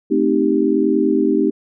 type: chord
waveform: sine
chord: A half-diminished seventh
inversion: none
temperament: equal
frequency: 220 / 261.6 / 311.1 / 392 Hz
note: A3 / C4 / Eb4 / G4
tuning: 0 / 0 / 0 / 0 cents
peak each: -21 / -19 / -17 / -18 dBFS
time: 0.1-1.51 s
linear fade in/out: 20 ms
effects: none